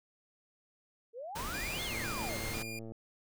sine exponential two-way sweep, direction up then down, 440 to 3591 to 472.1 Hz, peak -40 dBFS, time 1.13-2.4 s, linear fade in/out 50 ms, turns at 1.83 s
pink noise, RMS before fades -40 dBFS, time 1.35-2.63 s, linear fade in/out 10 ms
sawtooth tone with vibrato, 2260 Hz, C#7, 33 cents sharp, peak -38 dBFS, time 1.54-2.79 s, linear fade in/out 2 ms, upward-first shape square, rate 2 Hz, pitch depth 110 cents each way
click train, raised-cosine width 2 ms, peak -33 dBFS, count 113, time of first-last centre 1.92-2.92 s, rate 112 Hz
effects none

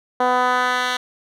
10% pulse tone with band-pass filter sweep, 250 Hz, B3, 21 cents sharp, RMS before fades -19 dBFS, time 0.2-0.97 s, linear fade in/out 5 ms, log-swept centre 710 to 2800 Hz, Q 1.1, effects none

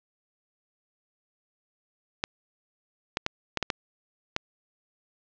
clicks, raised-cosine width 0.2 ms, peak -8 dBFS, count 7, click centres 2.239 / 3.171 / 3.264 / 3.573 / 3.627 / 3.702 / 4.364 s, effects low-pass 5000 Hz 12 dB/octave

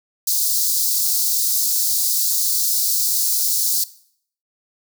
white high-pass noise, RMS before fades -19 dBFS, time 0.27-3.84 s, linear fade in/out 5 ms, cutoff 4200 Hz, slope 48 dB/octave, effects noise-tail reverb RT60 0.6 s tail -18 dB re dry

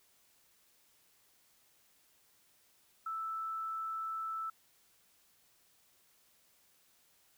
sine tone, 1318.5 Hz, E6, in tune, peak -36 dBFS, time 3.06-4.5 s, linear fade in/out 5 ms, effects white hiss -69 dBFS RMS until 7.37 s

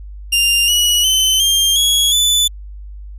sawtooth tone with pitch steps, 2794 / 2921 / 3054 / 3193 / 3338 / 3490 Hz, F7 / F#7 / G7 / G7 / G#7 / A7, 0 / -23 / -46 / +31 / +8 / -15 cents, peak -8 dBFS, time 0.32-2.48 s, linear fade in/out 10 ms, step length 360 ms, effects added 50 Hz sine -29 dBFS peak until 3.18 s + resampled to 32000 Hz

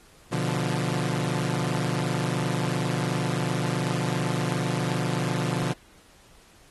sawtooth chord, B diminished, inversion none, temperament equal with one note detuned, 124.04 / 146.83 / 174.61 Hz, B2 / D3 / F3, +8 / 0 / 0 cents, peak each -25 dBFS, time 0.31-5.74 s, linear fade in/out 20 ms, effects pink hiss -55 dBFS RMS until 6.7 s + AAC 32 kbps

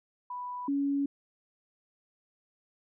sine tone pair in turn, 987.8 / 280.7 Hz, B5 / C#4, 0 / +22 cents, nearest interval octave + minor seventh, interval 2178 cents, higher first, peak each -35 / -26 dBFS, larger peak second, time 0.3-0.68 / 0.68-1.06 s, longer neither, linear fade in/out 5 ms, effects none

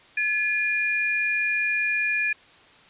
sine tone pair together, 1714.7 / 2425 Hz, A6 / D#7, -45 / -45 cents, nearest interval tritone, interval 600 cents, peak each -26 / -23 dBFS, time 0.17-2.33 s, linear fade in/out 5 ms, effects white hiss -52 dBFS RMS until 2.89 s + resampled to 8000 Hz

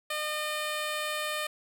10% pulse tone, 607 Hz, D#5, 43 cents flat, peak -22 dBFS, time 0.1-1.47 s, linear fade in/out 5 ms, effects none

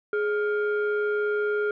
sine tone pair together, 418.3 / 1407 Hz, G#4 / F6, +12 / +12 cents, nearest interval octave + major sixth, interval 2100 cents, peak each -22 / -27 dBFS, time 0.13-1.71 s, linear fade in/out 2 ms, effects tanh soft clip ceiling -19 dBFS

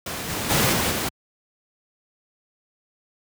pink noise with level steps, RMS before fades -30 / -27 / -19 / -22 / -25 dBFS, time 0.06-1.09 s, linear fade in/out 5 ms, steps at 0.28 / 0.49 / 0.72 / 0.9 s, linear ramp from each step 20 ms, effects high-pass 80 Hz 12 dB/octave

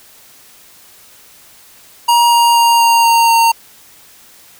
square tone with pitch steps, 946 / 940.6 / 935.1 / 929.7 / 924.4 / 919.1 Hz, A#5 / A#5 / A#5 / A#5 / A#5 / A#5, +25 / +15 / +5 / -5 / -15 / -25 cents, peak -8 dBFS, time 2.08-3.52 s, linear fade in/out 10 ms, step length 240 ms, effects white hiss -43 dBFS RMS until 4.59 s

